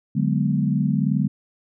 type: chord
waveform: sine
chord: G# half-diminished seventh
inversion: second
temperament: equal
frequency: 146.83 / 185 / 207.7 / 246.9 Hz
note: D3 / F#3 / G#3 / B3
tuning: 0 / 0 / 0 / 0 cents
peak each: -22 / -24 / -23 / -26 dBFS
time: 0.15-1.28 s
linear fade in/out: 10 ms
effects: none

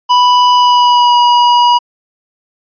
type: tone with pitch glide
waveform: square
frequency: 987.8 to 966.9 Hz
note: B5 to B5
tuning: 0 to -37 cents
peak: -6 dBFS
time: 0.09-1.79 s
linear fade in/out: 20 ms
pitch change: -37 cents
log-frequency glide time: 0.54-1.17 s
effects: resampled to 11025 Hz

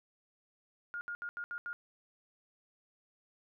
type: tone bursts at uneven times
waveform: sine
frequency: 1421 Hz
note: F6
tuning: 30 cents sharp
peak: -37 dBFS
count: 6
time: 0.94-1.01 / 1.08-1.15 / 1.22-1.29 / 1.37-1.44 / 1.51-1.58 / 1.66-1.73 s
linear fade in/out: 0 ms
effects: none

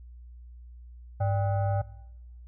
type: tone with frequency modulation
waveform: sine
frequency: 100.8 Hz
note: G2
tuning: 49 cents sharp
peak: -23 dBFS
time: 1.2-1.82 s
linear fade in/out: 10 ms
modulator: 687 Hz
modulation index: 0.71
effects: noise-tail reverb RT60 1.0 s tail -22 dB re dry + added 60 Hz sine -44 dBFS peak until 2.47 s

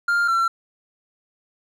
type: tone pair in turn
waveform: triangle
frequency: 1400 / 1354.7 Hz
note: F6 / E6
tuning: +4 / +47 cents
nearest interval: minor second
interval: 57 cents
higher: first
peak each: -15 dBFS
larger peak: neither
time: 0.08-0.28 / 0.28-0.48 s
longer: neither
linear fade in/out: 5 ms
effects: none

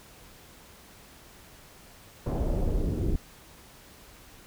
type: noise with low-pass filter sweep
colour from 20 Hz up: brown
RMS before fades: -27 dBFS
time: 2.26-3.16 s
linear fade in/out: 5 ms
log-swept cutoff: 750 to 320 Hz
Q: 1.8
effects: pink hiss -52 dBFS RMS until 4.46 s

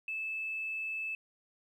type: tone with tanh clipping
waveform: triangle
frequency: 2620 Hz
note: E7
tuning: 11 cents flat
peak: -34 dBFS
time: 0.08-1.15 s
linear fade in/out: 2 ms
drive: 3 dB
effects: none

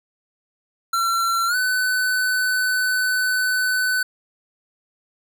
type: tone with pitch glide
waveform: square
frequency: 1357 to 1505.7 Hz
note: E6 to F#6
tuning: +50 to +30 cents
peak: -19 dBFS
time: 0.93-4.03 s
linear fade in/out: 5 ms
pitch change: +180 cents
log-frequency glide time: 1.47-1.56 s
effects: none

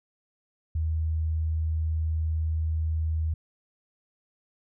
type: tone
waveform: sine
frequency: 79.5 Hz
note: D#2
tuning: 38 cents sharp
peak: -24 dBFS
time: 0.75-3.34 s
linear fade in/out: 5 ms
effects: none

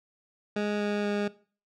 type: tone with pitch steps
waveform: 20% pulse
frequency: 207.7 / 206.5 / 205.3 Hz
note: G#3 / G#3 / G#3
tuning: 0 / -10 / -20 cents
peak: -22 dBFS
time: 0.56-1.28 s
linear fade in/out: 5 ms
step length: 240 ms
effects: noise-tail reverb RT60 0.4 s tail -19 dB re dry + low-pass 4000 Hz 12 dB/octave

